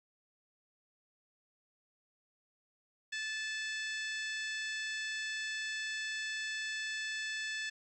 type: harmonic tone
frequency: 872 Hz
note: A5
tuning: 16 cents flat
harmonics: 2 / 3 / 4 / 5 / 6 / 7 / 8 / 9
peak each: -38 / -44 / -45 / -50 / -49 / -55 / -55 / -51 dBFS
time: 3.12-7.7 s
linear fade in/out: 10 ms
effects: 12-bit